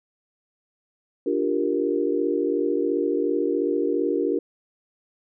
sine chord, G minor seventh, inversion second, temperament equal, 293.7 / 349.2 / 392 / 466.2 Hz, D4 / F4 / G4 / Bb4, 0 / 0 / 0 / 0 cents, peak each -26 dBFS, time 1.26-4.39 s, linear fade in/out 5 ms, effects none

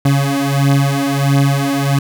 30% pulse beating tone pair, 138.59 / 140.09 Hz, C#3 / C#3, 0 / +19 cents, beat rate 1.5 Hz, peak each -12 dBFS, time 0.05-1.99 s, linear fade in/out 5 ms, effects none

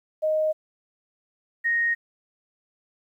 sine tone pair in turn, 622.3 / 1864.8 Hz, D#5 / A#6, 0 / 0 cents, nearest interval octave + perfect fifth, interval 1900 cents, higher second, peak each -20 dBFS, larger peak neither, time 0.22-0.53 / 1.64-1.95 s, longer neither, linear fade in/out 20 ms, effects 10-bit

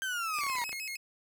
35% pulse linear sweep, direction down, 1577 to 932.3 Hz, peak -30 dBFS, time 0.02-0.64 s, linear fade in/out 0 ms
sawtooth tone with vibrato, 2349 Hz, D7, in tune, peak -33 dBFS, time 0.33-0.97 s, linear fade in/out 10 ms, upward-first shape square, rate 6.4 Hz, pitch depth 150 cents each way
clicks, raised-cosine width 0.3 ms, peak -27 dBFS, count 9, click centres 0.387 / 0.436 / 0.466 / 0.499 / 0.554 / 0.585 / 0.617 / 0.693 / 0.729 s
effects none

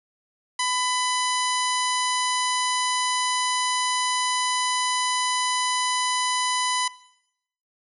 harmonic tone, 1000 Hz, B5, 21 cents sharp, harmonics 1 / 2 / 3 / 4 / 5 / 6 / 7 / 9 / 10, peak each -26 / -29 / -31 / -32 / -33 / -34 / -34 / -36 / -36 dBFS, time 0.59-6.88 s, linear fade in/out 5 ms, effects noise-tail reverb RT60 0.8 s tail -19 dB re dry

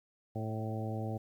harmonic tone with a mistuned harmonic, 110 Hz, A2, in tune, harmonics 1 / 2 / 3 / 4 / 5 / 6 / 7, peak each -36 / -41 / -44 / -46 / -45 / -48 / -45 dBFS, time 0.35-1.18 s, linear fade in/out 10 ms, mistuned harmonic 6, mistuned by -25 cents, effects 11-bit

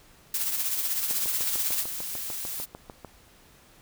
blue noise with tremolo, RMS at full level -26 dBFS, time 0.34-1.83 s, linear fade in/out 2 ms, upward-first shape triangle, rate 16 Hz, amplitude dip 55%
blue noise, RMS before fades -34 dBFS, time 1.08-2.66 s, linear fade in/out 20 ms
click train, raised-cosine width 1 ms, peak -25 dBFS, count 14, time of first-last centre 1.11-3.047 s, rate 6.71 Hz
effects pink hiss -56 dBFS RMS until 3.81 s

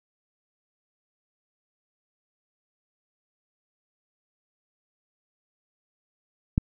click, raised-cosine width 5 ms, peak -8 dBFS, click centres 6.579 s, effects none

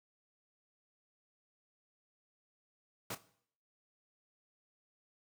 pink noise with echo, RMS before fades -40 dBFS, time 3.1-3.15 s, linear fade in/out 5 ms, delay 28 ms, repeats 2, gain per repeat -15 dB, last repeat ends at 3.206 s, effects noise-tail reverb RT60 0.6 s tail -17 dB re dry + high-pass 100 Hz 12 dB/octave

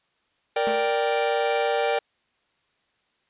45% pulse chord, G minor, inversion first, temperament equal, 466.2 / 587.3 / 784 Hz, Bb4 / D5 / G5, 0 / 0 / 0 cents, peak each -25 / -26 / -26 dBFS, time 0.56-1.99 s, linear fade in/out 5 ms
sawtooth tone with exponential decay, 218.7 Hz, A3, 10 cents flat, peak -24 dBFS, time 0.67-0.99 s, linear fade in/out 0 ms, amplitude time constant 69 ms
effects white hiss -69 dBFS RMS until 3.29 s + resampled to 8000 Hz

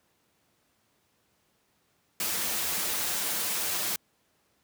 white noise with comb filter, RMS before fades -30 dBFS, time 2.2-3.96 s, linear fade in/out 2 ms, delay 7.5 ms, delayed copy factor -0.5, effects pink hiss -70 dBFS RMS until 4.63 s + high-pass 100 Hz 12 dB/octave

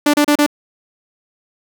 sawtooth tone bursts, 293.7 Hz, D4, in tune, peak -6 dBFS, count 4, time 0.06-0.464 s, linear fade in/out 5 ms, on 77 ms, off 32 ms, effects none

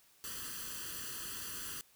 white noise with comb filter, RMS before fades -43 dBFS, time 0.24-1.81 s, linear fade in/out 0 ms, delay 0.66 ms, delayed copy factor +0.9, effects white hiss -66 dBFS RMS until 1.95 s

